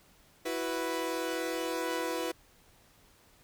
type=chord; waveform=sawtooth; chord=E suspended second; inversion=none; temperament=equal; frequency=329.6 / 370 / 493.9 Hz; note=E4 / F#4 / B4; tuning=0 / 0 / 0 cents; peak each=-32 / -34 / -31 dBFS; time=0.45-2.32 s; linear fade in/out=10 ms; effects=pink hiss -62 dBFS RMS until 3.43 s